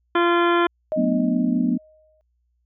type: harmonic tone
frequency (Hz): 344.8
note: F4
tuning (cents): -22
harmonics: 1 / 2 / 3 / 4 / 5 / 6 / 7 / 9 / 10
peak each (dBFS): -18 / -26 / -22 / -24 / -28 / -36 / -34 / -34 / -37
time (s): 0.15-0.67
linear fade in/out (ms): 5
type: tone with exponential decay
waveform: sine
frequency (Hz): 622.3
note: D#5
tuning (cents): 0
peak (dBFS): -20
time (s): 0.92-2.21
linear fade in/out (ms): 0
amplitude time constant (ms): 280
type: chord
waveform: sine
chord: B minor seventh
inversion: second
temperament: just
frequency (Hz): 185.21 / 222.2 / 246.9 / 296.3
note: F#3 / A3 / B3 / D4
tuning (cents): +2 / +17 / 0 / +15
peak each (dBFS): -25 / -25 / -20 / -26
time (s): 0.96-1.78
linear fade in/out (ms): 20
effects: added 60 Hz sine -65 dBFS peak until 2.65 s